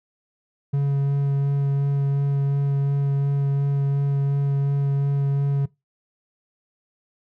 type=tone with vibrato; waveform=triangle; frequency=140 Hz; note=C#3; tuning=18 cents sharp; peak=-16 dBFS; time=0.73-5.66 s; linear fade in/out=10 ms; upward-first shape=sine; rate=2.8 Hz; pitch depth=10 cents each way; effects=noise-tail reverb RT60 0.2 s tail -21 dB re dry